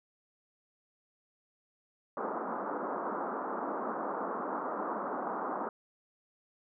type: band-pass noise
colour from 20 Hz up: white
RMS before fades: -36 dBFS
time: 2.17-5.69 s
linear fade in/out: 2 ms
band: 200 to 1300 Hz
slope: 48 dB/octave
effects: none